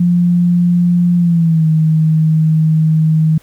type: tone with pitch glide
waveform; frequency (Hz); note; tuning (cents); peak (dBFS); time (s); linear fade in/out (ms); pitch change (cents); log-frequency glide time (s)
sine; 175.1 to 157.81; F3 to D#3; +5 to +25; -8; 0-3.38; 5; -180; 1.17-1.67
effects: pink hiss -48 dBFS RMS until 3.42 s